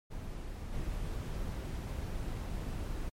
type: noise with level steps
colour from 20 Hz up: brown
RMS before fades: -41 / -37 dBFS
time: 0.1-3.1 s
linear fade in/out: 20 ms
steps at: 0.72 s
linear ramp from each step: 20 ms
effects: MP3 64 kbps